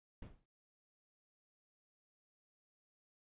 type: noise with exponential decay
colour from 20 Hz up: brown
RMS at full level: -44 dBFS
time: 0.22-0.46 s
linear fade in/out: 5 ms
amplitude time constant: 51 ms
effects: resampled to 8000 Hz